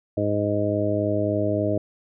harmonic tone, 103.5 Hz, G#2, 5 cents flat, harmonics 1 / 2 / 3 / 4 / 5 / 6, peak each -27 / -31 / -26 / -30 / -30 / -25 dBFS, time 0.17-1.78 s, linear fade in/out 5 ms, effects none

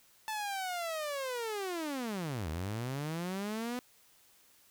sawtooth linear two-way sweep, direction down then up, 880 to 74.8 to 251 Hz, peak -31 dBFS, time 0.28-3.79 s, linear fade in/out 0 ms, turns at 2.49 s, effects white hiss -64 dBFS RMS until 4.7 s

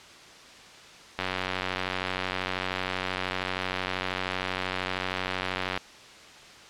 click train, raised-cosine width 0.3 ms, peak -12 dBFS, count 427, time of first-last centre 1.19-5.776 s, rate 92.9 Hz, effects white hiss -48 dBFS RMS until 6.69 s + low-pass 5000 Hz 12 dB/octave

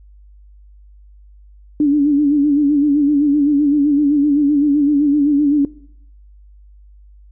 sine tone with vibrato, 290 Hz, D4, 22 cents flat, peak -10 dBFS, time 1.8-5.65 s, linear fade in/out 2 ms, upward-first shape sine, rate 7.8 Hz, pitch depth 66 cents each way, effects noise-tail reverb RT60 0.7 s tail -21 dB re dry + added 50 Hz sine -41 dBFS peak until 7.31 s

